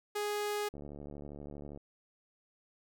sawtooth tone, 415.3 Hz, G#4, in tune, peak -29 dBFS, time 0.15-0.69 s, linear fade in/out 10 ms
click train, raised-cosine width 2 ms, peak -33 dBFS, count 76, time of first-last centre 0.74-1.774 s, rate 72.5 Hz
effects none

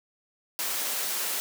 white high-pass noise, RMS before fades -30 dBFS, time 0.59-1.4 s, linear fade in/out 0 ms, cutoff 340 Hz, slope 12 dB/octave, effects none

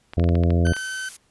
clicks, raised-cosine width 0.3 ms, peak -18 dBFS, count 10, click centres 0.135 / 0.197 / 0.241 / 0.29 / 0.354 / 0.436 / 0.505 / 0.668 / 0.735 / 0.766 s
harmonic tone, 85.4 Hz, F2, 38 cents flat, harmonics 1 / 2 / 3 / 4 / 5 / 6 / 7 / 8, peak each -17 / -23 / -27 / -29 / -31 / -33 / -34 / -35 dBFS, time 0.17-0.73 s, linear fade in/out 5 ms
40% pulse tone, 1530 Hz, G6, 42 cents flat, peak -27 dBFS, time 0.65-1.09 s, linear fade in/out 5 ms
blue noise, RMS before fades -37 dBFS, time 0.75-1.17 s, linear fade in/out 10 ms
effects pink hiss -63 dBFS RMS until 1.3 s + resampled to 24000 Hz

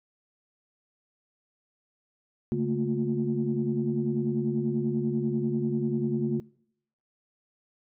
sine tone cluster, 141.3 / 219.6 / 229.8 / 356.7 Hz, C#3 / A3 / A#3 / F4, +34 / -3 / -25 / +37 cents, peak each -30 dBFS, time 2.52-6.4 s, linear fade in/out 0 ms, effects noise-tail reverb RT60 0.7 s tail -24 dB re dry + tanh soft clip ceiling -15 dBFS

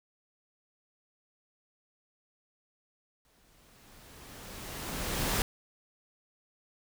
pink noise with exponential growth, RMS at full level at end -28 dBFS, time 3.25-5.42 s, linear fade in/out 1 ms, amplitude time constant 470 ms, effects none

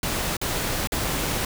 pink noise with dropouts, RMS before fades -26 dBFS, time 0.03-1.45 s, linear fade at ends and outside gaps 2 ms, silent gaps 0.368-0.414 / 0.873-0.92 s, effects none

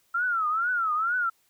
sine tone with vibrato, 1348 Hz, E6, 38 cents sharp, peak -23 dBFS, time 0.14-1.3 s, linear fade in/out 10 ms, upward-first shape triangle, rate 2.2 Hz, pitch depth 200 cents each way, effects white hiss -67 dBFS RMS until 1.49 s

